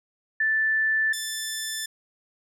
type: tone pair in turn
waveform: sine / 10% pulse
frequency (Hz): 1760 / 1760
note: A6 / A6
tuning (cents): 0 / 0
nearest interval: unison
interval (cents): 0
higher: neither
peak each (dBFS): -20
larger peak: neither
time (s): 0.4-1.13 / 1.13-1.86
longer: neither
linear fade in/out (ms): 5
effects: none